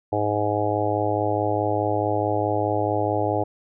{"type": "harmonic tone", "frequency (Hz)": 104.7, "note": "G#2", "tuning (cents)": 15, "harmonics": [1, 3, 4, 5, 6, 7, 8], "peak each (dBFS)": [-28, -28, -28, -28, -28, -28, -28], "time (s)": [0.12, 3.44], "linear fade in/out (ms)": 10, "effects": []}